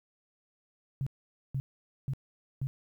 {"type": "tone bursts", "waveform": "sine", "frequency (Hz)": 135.1, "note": "C#3", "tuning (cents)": -44, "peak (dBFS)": -29, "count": 4, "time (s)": [1.01, 2.67], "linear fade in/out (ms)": 0, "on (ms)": 55, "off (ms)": 480, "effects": ["11-bit"]}